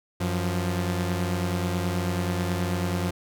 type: tone pair together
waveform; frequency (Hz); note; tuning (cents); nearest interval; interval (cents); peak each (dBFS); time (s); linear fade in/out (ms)
sawtooth; 92.14 / 175; F#2 / F3; -7 / +4; major seventh; 1111; -23 / -24; 0.2-3.11; 10
effects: none